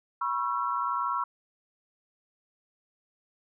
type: tone cluster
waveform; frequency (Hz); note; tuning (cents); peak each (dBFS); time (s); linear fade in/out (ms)
sine; 974 / 1095 / 1342; B5 / C#6 / E6; -24 / -22 / +31; -31; 0.21-1.24; 5
effects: none